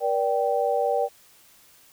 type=tone cluster; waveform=sine; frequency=477.4 / 582 / 780 Hz; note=A#4 / D5 / G5; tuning=+41 / -16 / -9 cents; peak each=-25 dBFS; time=0-1.09 s; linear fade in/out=50 ms; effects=white hiss -55 dBFS RMS until 1.92 s